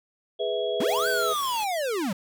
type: chord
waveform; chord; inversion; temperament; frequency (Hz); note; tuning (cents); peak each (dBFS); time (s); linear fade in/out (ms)
sine; E major; first; equal with one note detuned; 415.3 / 493.9 / 650.9; G#4 / B4 / E5; 0 / 0 / -22; -29; 0.39-1.34; 20
type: tone with pitch glide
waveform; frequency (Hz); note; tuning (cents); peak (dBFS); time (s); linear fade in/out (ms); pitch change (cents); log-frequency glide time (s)
sine; 3322 to 3353; G#7 to G#7; 0 to +16; -36; 0.39-1.64; 10; +16; 1.18-1.46
type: linear two-way sweep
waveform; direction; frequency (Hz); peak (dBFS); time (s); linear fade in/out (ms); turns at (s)
square; up then down; 170 to 1568 to 170; -26; 0.8-2.13; 5; 1.08
type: noise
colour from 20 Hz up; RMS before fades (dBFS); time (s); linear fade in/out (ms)
white; -40; 0.88-1.65; 10
effects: none